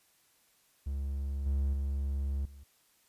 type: tone with level steps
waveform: triangle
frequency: 69.3 Hz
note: C#2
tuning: in tune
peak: -30 / -25 / -28 / -46 dBFS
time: 0.86-2.64 s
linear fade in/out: 10 ms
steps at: 1.46 / 1.73 / 2.45 s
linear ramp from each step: 5 ms
effects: white hiss -68 dBFS RMS until 3.08 s + resampled to 32000 Hz